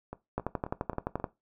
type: two click trains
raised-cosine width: 1 ms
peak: -16 / -24 dBFS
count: 11 / 5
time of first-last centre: 0.38-1.242 / 0.13-1.2 s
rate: 11.6 / 3.74 Hz
effects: noise-tail reverb RT60 0.2 s tail -17 dB re dry